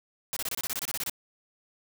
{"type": "noise bursts", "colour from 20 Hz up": "white", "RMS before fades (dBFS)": -32, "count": 13, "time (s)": [0.33, 1.097], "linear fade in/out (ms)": 0, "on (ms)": 35, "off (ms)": 26, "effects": []}